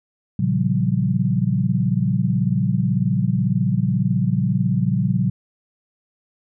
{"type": "chord", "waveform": "sine", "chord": "G half-diminished seventh", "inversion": "first", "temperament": "equal with one note detuned", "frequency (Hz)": [116.54, 138.59, 174.61, 192.85], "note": ["Bb2", "Db3", "F3", "G3"], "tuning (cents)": [0, 0, 0, -28], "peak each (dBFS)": -22, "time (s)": [0.39, 5.3], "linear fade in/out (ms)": 5, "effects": []}